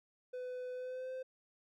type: tone with pitch glide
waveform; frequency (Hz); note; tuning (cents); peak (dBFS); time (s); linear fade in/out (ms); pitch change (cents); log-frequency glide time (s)
triangle; 502 to 517.3; B4 to C5; +28 to -20; -38; 0.33-1.23; 10; +52; 0.73-1.12
effects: none